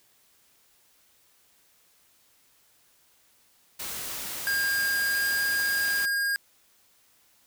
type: noise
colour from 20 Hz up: white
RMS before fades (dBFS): -35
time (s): 3.79-6.06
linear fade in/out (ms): 10
type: tone with pitch glide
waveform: square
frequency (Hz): 1613 to 1622.3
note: G6 to G#6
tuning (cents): +49 to -41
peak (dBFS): -25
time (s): 4.47-6.36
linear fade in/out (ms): 0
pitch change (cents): +10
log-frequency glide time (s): 4.7-5.52
effects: white hiss -63 dBFS RMS until 7.46 s